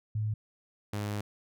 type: tone pair in turn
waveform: sine / sawtooth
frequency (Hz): 107.5 / 103.63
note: A2 / G#2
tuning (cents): -40 / -3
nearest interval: minor second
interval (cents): 63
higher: first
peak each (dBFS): -28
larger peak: neither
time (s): 0.15-0.34 / 0.93-1.21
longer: second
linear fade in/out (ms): 5
effects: none